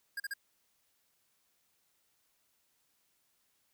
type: tone bursts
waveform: square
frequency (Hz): 1621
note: G#6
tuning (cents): -42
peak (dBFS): -36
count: 3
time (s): 0.17-0.338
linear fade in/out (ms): 5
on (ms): 30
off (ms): 39
effects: white hiss -75 dBFS RMS until 3.73 s